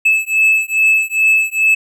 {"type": "beating tone pair", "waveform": "triangle", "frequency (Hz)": [2608, 2610.4], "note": ["E7", "E7"], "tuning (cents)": [-19, -18], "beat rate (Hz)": 2.4, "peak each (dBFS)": -12, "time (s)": [0.05, 1.75], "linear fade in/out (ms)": 10, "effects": []}